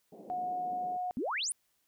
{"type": "band-pass noise", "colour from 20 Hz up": "pink", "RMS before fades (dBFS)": -50, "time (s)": [0.12, 0.97], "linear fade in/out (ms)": 5, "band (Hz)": [170, 730], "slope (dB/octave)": 48}
{"type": "tone", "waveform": "sine", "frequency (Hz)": 726, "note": "F#5", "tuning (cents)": -33, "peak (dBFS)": -32, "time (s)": [0.3, 1.11], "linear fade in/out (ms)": 0}
{"type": "exponential sweep", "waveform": "sine", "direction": "up", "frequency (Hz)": [215, 10960], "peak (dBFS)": -31, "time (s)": [1.17, 1.52], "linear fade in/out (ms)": 0}
{"effects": ["white hiss -75 dBFS RMS until 1.87 s"]}